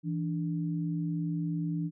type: tone pair together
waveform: sine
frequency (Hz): 164.81 / 293.7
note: E3 / D4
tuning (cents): 0 / 0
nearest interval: minor seventh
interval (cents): 1000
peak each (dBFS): -30 / -35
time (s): 0.03-1.91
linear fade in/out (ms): 50
effects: none